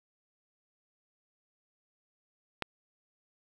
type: click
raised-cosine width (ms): 0.3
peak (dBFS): -15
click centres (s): 2.623
effects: 7-bit